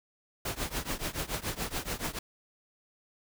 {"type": "noise with tremolo", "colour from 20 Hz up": "pink", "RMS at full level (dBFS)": -31, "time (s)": [0.45, 2.19], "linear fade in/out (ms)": 5, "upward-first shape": "triangle", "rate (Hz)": 7, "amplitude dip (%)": 95, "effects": []}